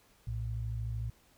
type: tone pair together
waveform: sine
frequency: 60.1 / 113.33 Hz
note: B1 / A#2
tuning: -46 / -48 cents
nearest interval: major seventh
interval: 1098 cents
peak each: -37 / -35 dBFS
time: 0.27-1.1 s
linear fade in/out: 5 ms
effects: pink hiss -65 dBFS RMS until 1.37 s